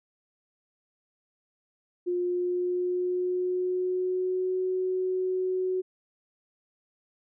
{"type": "tone with pitch glide", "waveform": "sine", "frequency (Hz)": [355.4, 370.9], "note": ["F4", "F#4"], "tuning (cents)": [30, 4], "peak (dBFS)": -25, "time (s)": [2.06, 5.82], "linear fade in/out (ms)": 20, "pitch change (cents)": 74, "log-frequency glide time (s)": [2.18, 4.59], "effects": []}